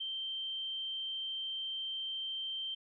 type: tone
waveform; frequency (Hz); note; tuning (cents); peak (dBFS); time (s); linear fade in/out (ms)
sine; 3133; G7; -2; -36; 0-2.75; 10
effects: none